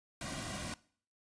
pink noise with comb filter, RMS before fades -41 dBFS, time 0.21-0.74 s, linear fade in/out 2 ms, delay 2.3 ms, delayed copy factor -1, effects noise-tail reverb RT60 0.5 s tail -20 dB re dry + resampled to 22050 Hz

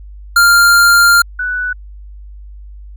square / sine tone pair in turn, 1396.9 / 1485.4 Hz, F6 / F#6, 0 / +6 cents, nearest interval minor second, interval 106 cents, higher second, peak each -6 / -15 dBFS, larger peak first, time 0.36-1.22 / 1.39-1.73 s, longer first, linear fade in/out 5 ms, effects added 50 Hz sine -30 dBFS peak until 2.96 s

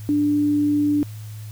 sine tone, 293.7 Hz, D4, in tune, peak -16 dBFS, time 0.09-1.03 s, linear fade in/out 0 ms, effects added 107 Hz sine -32 dBFS peak until 1.51 s + white hiss -48 dBFS RMS until 1.51 s

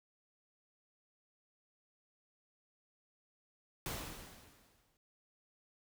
pink noise with exponential decay, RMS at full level -39 dBFS, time 3.86-4.97 s, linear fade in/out 1 ms, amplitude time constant 240 ms, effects none

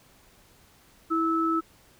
sine tone pair together, 326.7 / 1305 Hz, E4 / E6, -15 / -18 cents, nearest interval 2 octaves, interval 2397 cents, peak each -25 dBFS, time 1.1-1.61 s, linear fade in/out 20 ms, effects pink hiss -58 dBFS RMS until 1.99 s

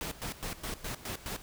pink noise with tremolo, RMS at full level -37 dBFS, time 0.01-1.42 s, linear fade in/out 0 ms, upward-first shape square, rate 4.8 Hz, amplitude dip 80%, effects none

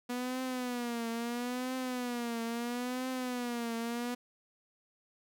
sawtooth tone with vibrato, 243.6 Hz, B3, 24 cents flat, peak -30 dBFS, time 0.09-4.15 s, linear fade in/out 10 ms, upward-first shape triangle, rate 0.75 Hz, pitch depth 110 cents each way, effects none

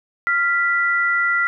sine tone pair together, 1389.9 / 1973 Hz, F6 / B6, -9 / -2 cents, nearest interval tritone, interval 607 cents, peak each -18 / -19 dBFS, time 0.27-1.47 s, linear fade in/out 0 ms, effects none

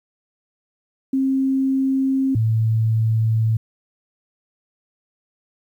sine tone pair in turn, 267.1 / 111.49 Hz, C4 / A2, +36 / +23 cents, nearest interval octave + minor third, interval 1513 cents, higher first, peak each -16 / -15 dBFS, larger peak second, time 1.13-2.35 / 2.35-3.57 s, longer neither, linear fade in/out 5 ms, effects 9-bit

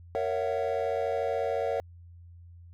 triangle chord, F# dominant seventh, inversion first, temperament just, 462.5 / 555 / 666 / 740 Hz, A#4 / C#5 / E5 / F#5, -14 / +2 / +18 / 0 cents, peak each -29 / -29 / -31 / -32 dBFS, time 0.15-1.8 s, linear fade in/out 0 ms, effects tanh soft clip ceiling -17 dBFS + added 86 Hz sine -47 dBFS peak until 2.73 s

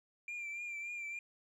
sine tone with vibrato, 2376 Hz, D7, 20 cents sharp, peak -37 dBFS, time 0.28-1.19 s, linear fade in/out 2 ms, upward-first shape triangle, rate 3.5 Hz, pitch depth 46 cents each way, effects tanh soft clip ceiling -39 dBFS + 13-bit

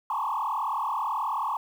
sine tone with frequency modulation, 993 Hz, B5, 9 cents sharp, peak -25 dBFS, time 0.1-1.57 s, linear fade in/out 2 ms, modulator 38.5 Hz, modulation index 4.1, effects tanh soft clip ceiling -21 dBFS + 9-bit

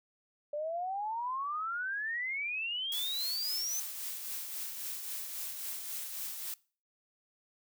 sine exponential sweep, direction up, 580 to 6250 Hz, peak -33 dBFS, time 0.53-3.8 s, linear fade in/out 5 ms
blue noise with tremolo, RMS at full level -38 dBFS, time 2.92-6.54 s, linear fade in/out 2 ms, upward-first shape triangle, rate 3.7 Hz, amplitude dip 45%
effects noise-tail reverb RT60 0.4 s tail -23 dB re dry

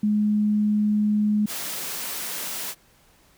sine tone, 210.1 Hz, G#3, 20 cents sharp, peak -18 dBFS, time 0.03-1.46 s, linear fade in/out 5 ms
white high-pass noise, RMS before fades -31 dBFS, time 1.46-2.75 s, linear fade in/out 50 ms, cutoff 140 Hz, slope 96 dB/octave
effects pink hiss -58 dBFS RMS until 3.37 s

